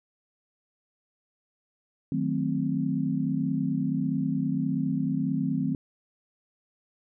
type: chord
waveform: sine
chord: D# diminished seventh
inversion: none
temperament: equal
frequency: 155.56 / 185 / 220 / 261.6 Hz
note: D#3 / F#3 / A3 / C4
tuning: 0 / 0 / 0 / 0 cents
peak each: -30 / -31 / -32 / -28 dBFS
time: 2.12-5.75 s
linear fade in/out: 2 ms
effects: none